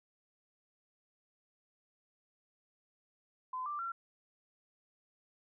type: tone with pitch steps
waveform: sine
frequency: 1021 / 1179.6 / 1362.9 Hz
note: C6 / D6 / F6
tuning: -43 / +7 / -43 cents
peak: -36 dBFS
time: 3.53-3.92 s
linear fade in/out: 5 ms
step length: 130 ms
effects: none